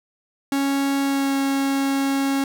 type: tone with pitch glide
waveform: 45% pulse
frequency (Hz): 276.5 to 274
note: C#4 to C#4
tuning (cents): -4 to -20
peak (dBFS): -19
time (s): 0.52-2.44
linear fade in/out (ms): 2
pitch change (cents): -16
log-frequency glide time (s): 1.02-1.36
effects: none